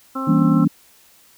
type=harmonic tone; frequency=265.4 Hz; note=C4; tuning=25 cents sharp; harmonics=1 / 2 / 3 / 4 / 5; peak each=-25 / -33 / -37 / -31 / -27 dBFS; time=0.15-0.65 s; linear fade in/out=10 ms
type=chord; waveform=sine; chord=E diminished seventh; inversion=none; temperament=just; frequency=164.81 / 197.78 / 237.3 / 284.8 Hz; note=E3 / G3 / Bb3 / Db4; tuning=0 / +16 / +31 / +47 cents; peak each=-17 / -20 / -18 / -18 dBFS; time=0.27-0.68 s; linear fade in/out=10 ms
effects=white hiss -52 dBFS RMS until 1.37 s